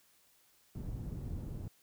white low-pass noise, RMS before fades -41 dBFS, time 0.75-1.68 s, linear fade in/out 2 ms, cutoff 130 Hz, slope 12 dB/octave, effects white hiss -68 dBFS RMS until 1.82 s

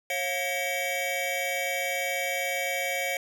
square tone cluster, 545 / 708 / 1901 / 2271 / 3159 Hz, C#5 / F5 / A#6 / C#7 / G7, -29 / +23 / +33 / +41 / +13 cents, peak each -34 / -35 / -39 / -31 / -40 dBFS, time 0.1-3.17 s, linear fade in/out 2 ms, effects 10-bit

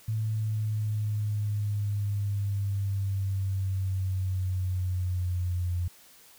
sine exponential sweep, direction down, 110 to 88 Hz, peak -26 dBFS, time 0.08-5.88 s, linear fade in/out 5 ms, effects white hiss -55 dBFS RMS until 6.38 s

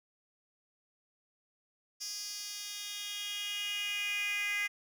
10% pulse tone with high-pass filter sweep, 410 Hz, G#4, 22 cents flat, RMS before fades -37 dBFS, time 2-4.68 s, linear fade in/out 20 ms, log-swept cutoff 5000 to 2100 Hz, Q 5, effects none

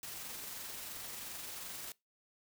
white noise with amplitude modulation, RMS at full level -44 dBFS, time 0.03-1.92 s, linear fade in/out 2 ms, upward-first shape sine, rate 22.8 Hz, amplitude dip 25%, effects noise-tail reverb RT60 0.2 s tail -22 dB re dry

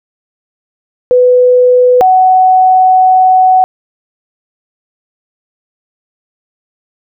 sine tone pair in turn, 498.1 / 746.3 Hz, B4 / F#5, +15 / +15 cents, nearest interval perfect fifth, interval 700 cents, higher second, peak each -3 dBFS, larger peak neither, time 1.11-2.01 / 2.01-3.64 s, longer second, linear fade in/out 0 ms, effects none

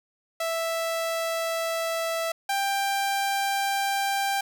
sawtooth tone pair in turn, 659.3 / 790.6 Hz, E5 / G5, 0 / +15 cents, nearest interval minor third, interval 315 cents, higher second, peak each -22 / -20 dBFS, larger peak second, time 0.4-2.32 / 2.49-4.41 s, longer neither, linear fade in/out 5 ms, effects none

